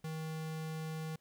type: tone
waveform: square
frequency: 158.5 Hz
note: D#3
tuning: 32 cents sharp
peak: -39 dBFS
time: 0.04-1.16 s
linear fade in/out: 5 ms
effects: pink hiss -75 dBFS RMS until 1.2 s